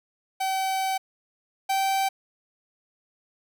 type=tone pair in turn; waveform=45% pulse; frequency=765 / 775.7 Hz; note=G5 / G5; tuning=-42 / -18 cents; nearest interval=unison; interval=24 cents; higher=second; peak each=-24 / -22 dBFS; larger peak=second; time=0.4-0.98 / 1.69-2.09 s; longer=first; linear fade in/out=10 ms; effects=none